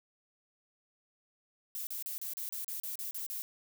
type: noise bursts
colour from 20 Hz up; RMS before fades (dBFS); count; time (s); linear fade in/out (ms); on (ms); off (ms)
violet; -39; 11; 1.75-3.42; 0; 120; 35
effects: none